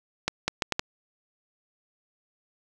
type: accelerating click train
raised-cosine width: 0.2 ms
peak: -7 dBFS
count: 5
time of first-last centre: 0.28-0.794 s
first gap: 200 ms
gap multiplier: 0.71
effects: none